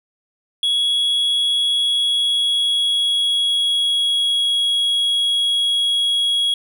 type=tone with pitch glide; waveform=triangle; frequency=3345 to 3320 Hz; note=G#7 to G#7; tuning=+12 to -1 cents; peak=-14 dBFS; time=0.63-6.54 s; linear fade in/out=2 ms; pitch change=-13 cents; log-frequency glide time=1.7-4.6 s; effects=9-bit